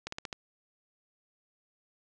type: slowing click train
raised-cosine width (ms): 0.2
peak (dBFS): -19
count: 5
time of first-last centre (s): 0.07-0.328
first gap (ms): 54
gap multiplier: 1.12
effects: resampled to 22050 Hz